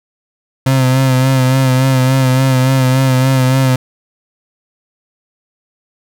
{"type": "tone with vibrato", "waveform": "35% pulse", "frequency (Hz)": 130.81, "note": "C3", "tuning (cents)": 0, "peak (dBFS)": -7, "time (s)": [0.66, 3.76], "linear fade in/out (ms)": 5, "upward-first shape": "sine", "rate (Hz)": 3.5, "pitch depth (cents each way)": 39, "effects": []}